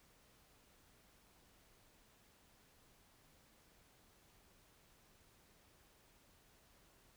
silence, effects pink hiss -69 dBFS RMS until 7.16 s

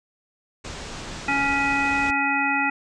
pink low-pass noise, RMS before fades -35 dBFS, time 0.64-2.11 s, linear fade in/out 10 ms, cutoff 8000 Hz, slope 48 dB/octave
harmonic tone, 279.1 Hz, C#4, 12 cents sharp, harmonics 1 / 3 / 5 / 7 / 9, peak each -28 / -25 / -27 / -26 / -25 dBFS, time 1.28-2.7 s, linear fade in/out 5 ms
effects none

